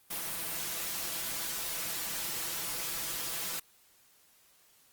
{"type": "noise with comb filter", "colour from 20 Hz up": "white", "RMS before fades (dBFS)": -36, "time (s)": [0.1, 3.6], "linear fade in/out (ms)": 10, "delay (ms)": 6, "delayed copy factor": 0.7, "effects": ["white hiss -64 dBFS RMS until 4.92 s", "Opus 32 kbps"]}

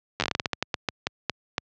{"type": "slowing click train", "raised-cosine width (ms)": 0.2, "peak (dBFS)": -6, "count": 17, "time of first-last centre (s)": [0.2, 1.581], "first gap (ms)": 10, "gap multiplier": 1.25, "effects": ["high-pass 80 Hz 12 dB/octave", "low-pass 5000 Hz 12 dB/octave"]}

